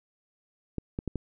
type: clicks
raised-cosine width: 3 ms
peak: -18 dBFS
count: 4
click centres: 0.783 / 0.989 / 1.077 / 1.157 s
effects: none